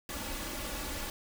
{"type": "noise with comb filter", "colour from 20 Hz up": "pink", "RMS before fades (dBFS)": -38, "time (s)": [0.09, 1.1], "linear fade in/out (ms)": 2, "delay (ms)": 3.5, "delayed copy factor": 0.65, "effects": []}